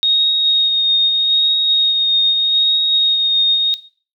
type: tone with vibrato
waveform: sine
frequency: 3729 Hz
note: A#7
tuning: in tune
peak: -11 dBFS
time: 0.03-3.74 s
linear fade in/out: 0 ms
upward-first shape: triangle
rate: 0.81 Hz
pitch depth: 16 cents each way
effects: noise-tail reverb RT60 0.4 s tail -17 dB re dry